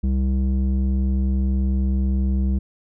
square tone with low-pass filter, 65.41 Hz, C2, in tune, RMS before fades -20 dBFS, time 0.03-2.59 s, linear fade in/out 10 ms, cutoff 220 Hz, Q 1.5, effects none

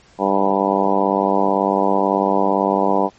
harmonic tone, 98 Hz, G2, in tune, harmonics 2 / 3 / 4 / 5 / 6 / 7 / 8 / 9 / 10, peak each -23 / -23 / -23 / -23 / -23 / -23 / -23 / -23 / -23 dBFS, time 0.18-3.1 s, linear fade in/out 50 ms, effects pink hiss -51 dBFS RMS until 3.18 s + MP3 32 kbps

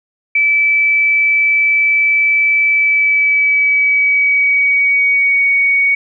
sine tone with pitch glide, 2310 to 2239 Hz, D7 to C#7, -29 to +17 cents, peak -9 dBFS, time 0.35-5.95 s, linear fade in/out 5 ms, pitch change -54 cents, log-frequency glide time 2.69-5.5 s, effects none

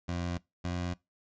20% pulse tone pair in turn, 87.31 / 88.38 Hz, F2 / F2, 0 / +21 cents, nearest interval unison, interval 21 cents, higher second, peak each -27 / -27 dBFS, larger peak neither, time 0.08-0.38 / 0.64-0.94 s, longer neither, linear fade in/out 10 ms, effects noise-tail reverb RT60 0.2 s tail -22 dB re dry + resampled to 16000 Hz

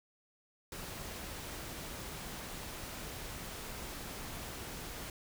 pink noise, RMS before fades -44 dBFS, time 0.72-5.1 s, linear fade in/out 2 ms, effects none

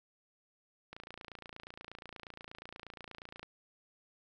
click train, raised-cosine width 0.3 ms, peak -30 dBFS, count 72, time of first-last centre 0.93-3.43 s, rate 28.4 Hz, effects none

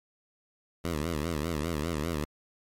10% pulse tone with vibrato, 79.3 Hz, D#2, 33 cents sharp, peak -21 dBFS, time 0.84-2.25 s, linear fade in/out 10 ms, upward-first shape sine, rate 5 Hz, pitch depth 150 cents each way, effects MP3 64 kbps

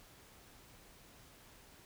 silence, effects pink hiss -60 dBFS RMS until 1.85 s

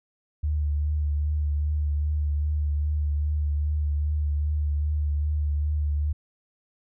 sine tone with vibrato, 74.4 Hz, D2, 23 cents sharp, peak -22 dBFS, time 0.43-6.13 s, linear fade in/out 10 ms, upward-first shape triangle, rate 2.5 Hz, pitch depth 33 cents each way, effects none

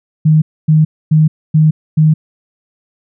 sine tone bursts, 155.56 Hz, D#3, in tune, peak -5 dBFS, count 5, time 0.25-2.14 s, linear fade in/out 10 ms, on 170 ms, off 260 ms, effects none

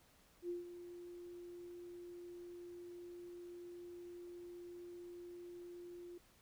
sine tone with ADSR envelope, 350.2 Hz, F4, 5 cents sharp, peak -38 dBFS, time 0.42-6.18 s, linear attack 72 ms, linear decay 150 ms, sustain -11 dB, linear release 5 ms, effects pink hiss -69 dBFS RMS until 6.41 s

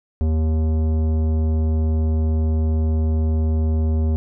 sine tone with tanh clipping, 78.9 Hz, D#2, 25 cents sharp, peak -18 dBFS, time 0.21-4.16 s, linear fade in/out 0 ms, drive 14 dB, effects none

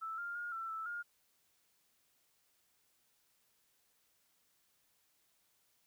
sine tone with pitch steps, 1319 / 1399 / 1423 / 1340 / 1318 / 1418 Hz, E6 / F6 / F6 / E6 / E6 / F6, +1 / +3 / +32 / +28 / -1 / +26 cents, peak -39 dBFS, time 0.01-1.03 s, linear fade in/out 20 ms, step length 170 ms, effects white hiss -75 dBFS RMS until 5.86 s

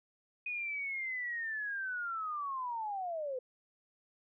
sine linear sweep, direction down, 2489 to 493.9 Hz, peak -35 dBFS, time 0.46-3.39 s, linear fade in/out 5 ms, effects none

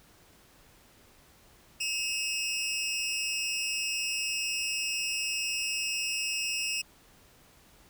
20% pulse tone pair together, 2574 / 2794 Hz, E7 / F7, -42 / 0 cents, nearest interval minor second, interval 142 cents, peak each -27 / -29 dBFS, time 1.8-6.82 s, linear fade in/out 10 ms, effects pink hiss -59 dBFS RMS until 7.89 s

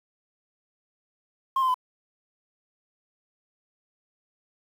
sine tone with pitch steps, 1066 / 1038 / 1010.8 Hz, C6 / C6 / B5, +32 / -14 / +40 cents, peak -18 dBFS, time 1.56-1.743 s, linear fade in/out 5 ms, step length 61 ms, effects tanh soft clip ceiling -19 dBFS + 8-bit

